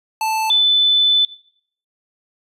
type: tone pair in turn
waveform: square / sine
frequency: 879 / 3507 Hz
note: A5 / A7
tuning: -2 / -6 cents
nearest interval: 2 octaves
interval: 2396 cents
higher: second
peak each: -18 / -11 dBFS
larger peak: second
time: 0.21-0.5 / 0.5-1.25 s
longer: second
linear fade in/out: 2 ms
effects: noise-tail reverb RT60 0.6 s tail -18 dB re dry + resampled to 32000 Hz